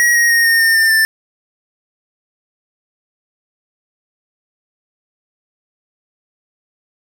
square tone with pitch steps, 1903 / 1881.1 / 1859.5 / 1838.2 / 1817.1 / 1796.2 / 1775.6 Hz, A#6 / A#6 / A#6 / A#6 / A#6 / A6 / A6, +35 / +15 / -5 / -25 / -45 / +35 / +15 cents, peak -10 dBFS, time 0-1.05 s, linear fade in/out 0 ms, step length 150 ms, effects none

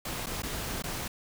pink noise with dropouts, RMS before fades -35 dBFS, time 0.05-1.08 s, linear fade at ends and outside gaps 5 ms, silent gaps 0.261-0.267 / 0.422-0.432 / 0.823-0.838 s, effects none

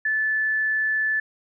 sine tone, 1743 Hz, A6, 17 cents flat, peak -20 dBFS, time 0.05-1.2 s, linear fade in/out 5 ms, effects none

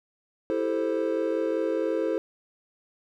triangle chord, A minor seventh, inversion second, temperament equal with one note detuned, 329.6 / 395.2 / 440 / 523.3 Hz, E4 / G4 / A4 / C5, 0 / +14 / 0 / 0 cents, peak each -27 / -32 / -27 / -27 dBFS, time 0.5-2.18 s, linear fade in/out 0 ms, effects none

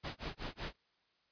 pink noise with tremolo, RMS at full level -40 dBFS, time 0.03-0.76 s, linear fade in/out 20 ms, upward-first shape sine, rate 5.3 Hz, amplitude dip 100%, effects white hiss -75 dBFS RMS until 1.31 s + resampled to 11025 Hz

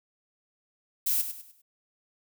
violet noise with echo, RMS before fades -26 dBFS, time 1.06-1.22 s, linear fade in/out 10 ms, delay 100 ms, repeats 4, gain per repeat -9 dB, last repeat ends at 1.62 s, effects none

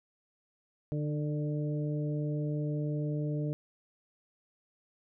harmonic tone with a mistuned harmonic, 148.7 Hz, D3, 22 cents sharp, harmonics 1 / 2 / 3 / 4, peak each -31 / -37 / -41 / -43 dBFS, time 0.92-3.53 s, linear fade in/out 0 ms, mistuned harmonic 2, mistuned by +18 cents, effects none

